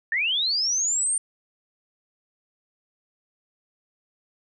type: linear sweep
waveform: sine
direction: up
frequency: 1739 to 8990 Hz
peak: -21 dBFS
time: 0.12-1.18 s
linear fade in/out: 2 ms
effects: none